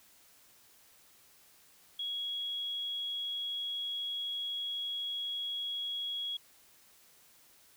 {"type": "tone", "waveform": "sine", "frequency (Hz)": 3324, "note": "G#7", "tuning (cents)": 1, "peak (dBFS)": -34, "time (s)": [1.99, 6.37], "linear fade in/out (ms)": 5, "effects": ["white hiss -62 dBFS RMS until 7.76 s"]}